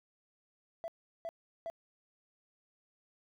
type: tone bursts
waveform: triangle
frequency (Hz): 666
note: E5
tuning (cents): +18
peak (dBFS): -34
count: 3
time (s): 0.84-1.7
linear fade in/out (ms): 0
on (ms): 40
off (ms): 370
effects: tanh soft clip ceiling -33 dBFS